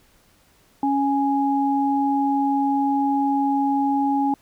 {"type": "tone pair together", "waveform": "sine", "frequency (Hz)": [277.2, 830.6], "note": ["C#4", "G#5"], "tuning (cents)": [0, 0], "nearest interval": "octave + perfect fifth", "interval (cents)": 1900, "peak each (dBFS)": [-20, -21], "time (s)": [0.83, 4.34], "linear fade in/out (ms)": 2, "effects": ["pink hiss -58 dBFS RMS until 4.41 s"]}